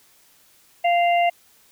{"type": "harmonic tone", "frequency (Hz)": 695, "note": "F5", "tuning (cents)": -9, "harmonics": [1, 3, 4], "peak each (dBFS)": [-16, -26, -28], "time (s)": [0.84, 1.3], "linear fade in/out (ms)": 10, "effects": ["white hiss -56 dBFS RMS until 1.71 s"]}